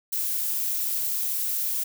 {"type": "noise", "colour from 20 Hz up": "violet", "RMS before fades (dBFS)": -27, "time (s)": [0.12, 1.84], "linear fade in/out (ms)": 10, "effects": []}